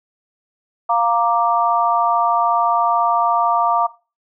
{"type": "chord", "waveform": "sine", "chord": "Bb major", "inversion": "second", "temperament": "equal", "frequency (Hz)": [698.5, 932.3, 1174.7], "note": ["F5", "Bb5", "D6"], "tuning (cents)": [0, 0, 0], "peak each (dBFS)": -18, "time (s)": [0.89, 3.87], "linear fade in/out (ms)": 10, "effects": ["noise-tail reverb RT60 0.3 s tail -18 dB re dry"]}